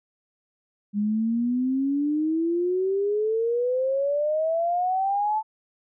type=exponential sweep; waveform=sine; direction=up; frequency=202.7 to 880 Hz; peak=-21 dBFS; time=0.93-5.43 s; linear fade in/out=50 ms; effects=none